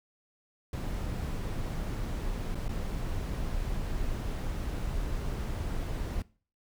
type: noise with dropouts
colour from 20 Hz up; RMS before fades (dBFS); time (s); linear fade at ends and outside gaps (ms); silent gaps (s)
brown; -33; 0.73-6.22; 2; 2.547-2.553 / 2.682-2.691
effects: noise-tail reverb RT60 0.4 s tail -21 dB re dry